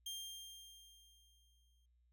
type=tone with exponential decay; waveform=sawtooth; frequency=3194 Hz; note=G7; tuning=32 cents sharp; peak=-39 dBFS; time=0.06-1.86 s; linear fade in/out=5 ms; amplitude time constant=390 ms; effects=added 60 Hz sine -70 dBFS peak until 2.12 s